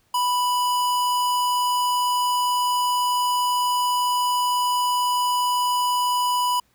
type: tone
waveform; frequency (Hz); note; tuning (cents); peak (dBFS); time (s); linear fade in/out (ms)
square; 987.8; B5; 0; -20; 0.14-6.6; 5
effects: pink hiss -64 dBFS RMS until 6.74 s